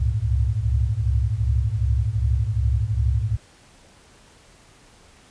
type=tone cluster; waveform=sine; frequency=66.7 / 69.3 / 101.3 / 113.3 Hz; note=C2 / C#2 / G#2 / A#2; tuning=+34 / 0 / -43 / -49 cents; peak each=-24 dBFS; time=0-3.37 s; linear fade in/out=10 ms; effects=pink hiss -52 dBFS RMS until 5.3 s + resampled to 22050 Hz